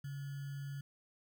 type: tone with sample-and-hold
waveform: sine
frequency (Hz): 139.7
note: C#3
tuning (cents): +14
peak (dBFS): -40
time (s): 0.04-0.81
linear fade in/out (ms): 5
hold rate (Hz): 1575
effects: none